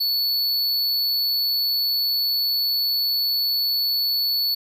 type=tone; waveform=square; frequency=4435 Hz; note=C#8; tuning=in tune; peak=-20 dBFS; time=0-4.55 s; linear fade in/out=10 ms; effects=none